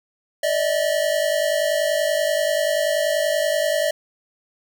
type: tone pair together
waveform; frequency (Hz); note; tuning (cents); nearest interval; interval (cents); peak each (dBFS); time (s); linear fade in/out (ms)
square; 588.6 / 639; D5 / D#5; +4 / +46; minor second; 142; -22; 0.43-3.91; 5
effects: 9-bit